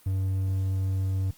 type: tone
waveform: triangle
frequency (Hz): 95.3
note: G2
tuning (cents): -48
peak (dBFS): -22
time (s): 0.06-1.31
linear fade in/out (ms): 5
effects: white hiss -57 dBFS RMS until 1.37 s + Opus 32 kbps